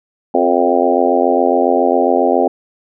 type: harmonic tone with a mistuned harmonic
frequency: 87.31 Hz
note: F2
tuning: in tune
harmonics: 3 / 4 / 5 / 6 / 7 / 8 / 9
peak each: -18 / -18 / -18 / -18 / -18 / -18 / -18 dBFS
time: 0.34-2.48 s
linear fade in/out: 5 ms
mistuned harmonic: 4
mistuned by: +22 cents
effects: none